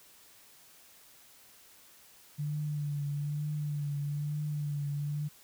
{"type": "tone with vibrato", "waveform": "sine", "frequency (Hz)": 146.7, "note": "D3", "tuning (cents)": -2, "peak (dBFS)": -31, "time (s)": [2.38, 5.29], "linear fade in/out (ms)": 20, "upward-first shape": "triangle", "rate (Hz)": 1.1, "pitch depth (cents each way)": 44, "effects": ["white hiss -58 dBFS RMS until 5.43 s"]}